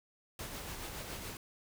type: noise with tremolo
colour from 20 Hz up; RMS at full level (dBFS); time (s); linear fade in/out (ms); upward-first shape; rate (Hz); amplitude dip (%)
pink; -42; 0.39-1.37; 2; sine; 7.1; 35
effects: none